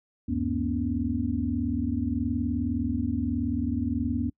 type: tone cluster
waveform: sine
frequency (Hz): 75.2 / 96.9 / 224 / 244.6 / 283.5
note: D2 / G2 / A3 / B3 / C#4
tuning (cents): +42 / -20 / +31 / -16 / +39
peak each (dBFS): -33 / -33 / -36 / -28 / -31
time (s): 0.28-4.3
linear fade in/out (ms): 10
effects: noise-tail reverb RT60 0.1 s tail -25 dB re dry